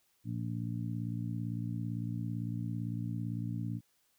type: harmonic tone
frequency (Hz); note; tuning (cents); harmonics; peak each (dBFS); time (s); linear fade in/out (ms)
57.8; A#1; -14; 2 / 3 / 4 / 5; -36 / -40 / -42 / -44; 0.24-3.81; 50
effects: white hiss -73 dBFS RMS until 4.18 s